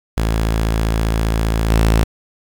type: tone with level steps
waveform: sawtooth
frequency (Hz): 55.1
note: A1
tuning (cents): +3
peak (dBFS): -11 / -7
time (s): 0.17-2.04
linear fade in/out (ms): 5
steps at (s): 1.69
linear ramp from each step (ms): 20
effects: 7-bit